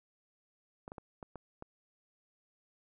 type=clicks; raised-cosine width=1 ms; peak=-30 dBFS; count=6; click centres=0.879 / 0.919 / 0.982 / 1.228 / 1.357 / 1.624 s; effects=none